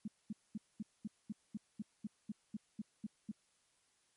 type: tone bursts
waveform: sine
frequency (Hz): 212.2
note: G#3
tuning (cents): +38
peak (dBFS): -38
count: 14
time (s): 0.05-3.316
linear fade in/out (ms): 5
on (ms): 29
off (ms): 220
effects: white hiss -75 dBFS RMS until 4.16 s + MP3 48 kbps